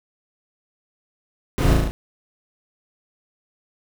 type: noise with echo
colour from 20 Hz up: brown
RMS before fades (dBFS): -18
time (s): 1.58-1.73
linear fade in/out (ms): 0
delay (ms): 36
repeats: 5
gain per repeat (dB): -2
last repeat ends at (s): 1.91
effects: none